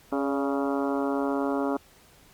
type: harmonic tone with a mistuned harmonic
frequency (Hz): 138.59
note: C#3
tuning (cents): 0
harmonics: 2 / 3 / 4 / 5 / 6 / 7 / 8 / 9 / 10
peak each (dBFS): -27 / -31 / -33 / -35 / -37 / -38 / -39 / -40 / -41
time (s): 0.12-1.77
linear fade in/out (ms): 5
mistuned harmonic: 4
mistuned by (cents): +48
effects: pink hiss -56 dBFS RMS until 2.33 s + Opus 48 kbps